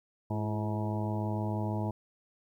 harmonic tone with a mistuned harmonic, 106.4 Hz, G#2, 42 cents sharp, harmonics 1 / 2 / 3 / 4 / 5 / 6 / 7 / 8 / 9, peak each -32 / -36 / -39 / -45 / -47 / -41 / -49 / -42 / -44 dBFS, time 0.3-1.91 s, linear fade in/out 5 ms, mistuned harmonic 3, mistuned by +53 cents, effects 11-bit

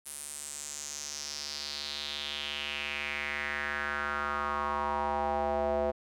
square tone with band-pass filter sweep, 72.9 Hz, D2, 12 cents flat, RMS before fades -34 dBFS, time 0.05-5.92 s, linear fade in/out 20 ms, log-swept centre 10000 to 600 Hz, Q 3.9, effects none

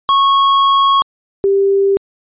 square / sine tone pair in turn, 1100 / 394.2 Hz, C#6 / G4, -14 / +10 cents, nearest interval octave + tritone, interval 1776 cents, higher first, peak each -9 dBFS, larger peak neither, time 0.09-1.02 / 1.44-1.97 s, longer first, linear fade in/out 0 ms, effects resampled to 8000 Hz

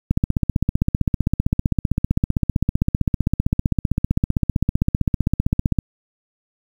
click train, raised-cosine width 5 ms, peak -4 dBFS, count 89, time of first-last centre 0.11-5.787 s, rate 15.5 Hz, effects 7-bit

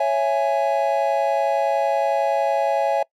triangle chord, C# minor, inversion none, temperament just, 554.4 / 665.2 / 831.5 Hz, C#5 / E5 / G#5, 0 / +16 / +2 cents, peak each -20 dBFS, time 0-3.03 s, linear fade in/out 5 ms, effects noise-tail reverb RT60 0.1 s tail -23 dB re dry

